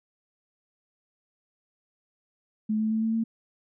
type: tone with pitch steps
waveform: sine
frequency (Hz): 215.7 / 218.2 / 220.7 / 223.3 / 225.9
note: A3 / A3 / A3 / A3 / A3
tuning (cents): -34 / -14 / +5 / +26 / +46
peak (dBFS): -23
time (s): 2.69-3.24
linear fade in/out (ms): 10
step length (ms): 110
effects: none